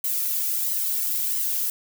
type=noise with flanger; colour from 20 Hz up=violet; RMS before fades=-25 dBFS; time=0.04-1.7 s; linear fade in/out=2 ms; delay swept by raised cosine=0.98 to 2.28 ms; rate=1.5 Hz; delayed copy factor=+0.6; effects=none